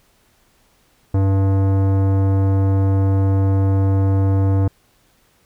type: tone with tanh clipping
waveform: sine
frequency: 97 Hz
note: G2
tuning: 18 cents flat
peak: -15 dBFS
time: 1.14-4.68 s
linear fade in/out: 5 ms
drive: 17 dB
effects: pink hiss -58 dBFS RMS until 5.45 s